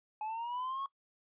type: linear sweep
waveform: triangle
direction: up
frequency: 847 to 1108.7 Hz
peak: -34 dBFS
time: 0.21-0.86 s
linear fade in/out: 2 ms
effects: noise-tail reverb RT60 0.1 s tail -19 dB re dry + resampled to 8000 Hz